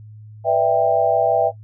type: chord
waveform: sine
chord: E minor seventh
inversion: second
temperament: just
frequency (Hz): 494.4 / 593.3 / 659.3 / 791.1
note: B4 / D5 / E5 / G5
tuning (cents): +2 / +18 / 0 / +16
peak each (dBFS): -22 / -22 / -16 / -19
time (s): 0.44-1.52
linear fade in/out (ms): 50
effects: noise-tail reverb RT60 0.1 s tail -19 dB re dry + added 107 Hz sine -37 dBFS peak until 1.63 s